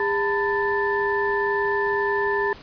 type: tone cluster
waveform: sine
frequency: 405.6 / 896 / 998 / 1764 Hz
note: G#4 / A5 / B5 / A6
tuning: -41 / +31 / +18 / +4 cents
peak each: -23 / -28 / -29 / -25 dBFS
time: 0-2.53 s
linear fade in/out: 2 ms
effects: pink hiss -44 dBFS RMS until 2.62 s + resampled to 11025 Hz